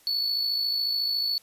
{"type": "tone with amplitude modulation", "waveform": "triangle", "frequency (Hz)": 4435, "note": "C#8", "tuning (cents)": 0, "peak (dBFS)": -21, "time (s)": [0.07, 1.38], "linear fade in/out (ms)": 0, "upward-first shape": "sine", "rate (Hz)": 54, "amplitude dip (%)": 45, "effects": ["white hiss -58 dBFS RMS until 1.42 s", "resampled to 32000 Hz"]}